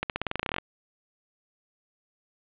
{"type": "accelerating click train", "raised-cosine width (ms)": 0.3, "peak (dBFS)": -11, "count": 15, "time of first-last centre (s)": [0.03, 0.584], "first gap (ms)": 68, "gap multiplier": 0.91, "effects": ["resampled to 8000 Hz", "7-bit"]}